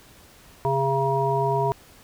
harmonic tone, 136 Hz, C#3, 33 cents flat, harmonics 1 / 3 / 5 / 7, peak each -26 / -25 / -27 / -24 dBFS, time 0.65-1.72 s, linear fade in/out 0 ms, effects pink hiss -51 dBFS RMS until 2.03 s

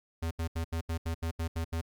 square tone bursts, 82.41 Hz, E2, in tune, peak -31 dBFS, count 10, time 0.22-1.814 s, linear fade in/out 10 ms, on 91 ms, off 76 ms, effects 12-bit

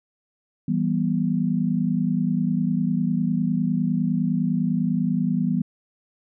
sine tone cluster, 164.9 / 194.9 / 244.6 Hz, E3 / G3 / B3, +1 / -10 / -16 cents, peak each -24 dBFS, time 0.68-5.62 s, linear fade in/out 5 ms, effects none

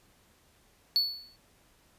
triangle tone with exponential decay, 4435 Hz, C#8, in tune, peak -19 dBFS, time 0.96-1.36 s, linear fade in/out 0 ms, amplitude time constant 85 ms, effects pink hiss -64 dBFS RMS until 1.98 s + resampled to 32000 Hz

